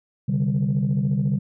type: chord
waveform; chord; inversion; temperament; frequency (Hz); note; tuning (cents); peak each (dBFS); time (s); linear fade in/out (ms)
sine; C suspended second; none; equal with one note detuned; 132.64 / 146.83 / 196; C3 / D3 / G3; +24 / 0 / 0; -22; 0.28-1.39; 10
effects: tanh soft clip ceiling -14 dBFS